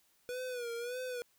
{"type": "tone with vibrato", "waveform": "square", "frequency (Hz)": 487.3, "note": "B4", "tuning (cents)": -23, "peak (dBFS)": -38, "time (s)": [0.29, 1.22], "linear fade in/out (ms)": 0, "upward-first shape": "sine", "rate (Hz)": 1.7, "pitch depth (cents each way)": 80, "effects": ["white hiss -71 dBFS RMS until 1.38 s"]}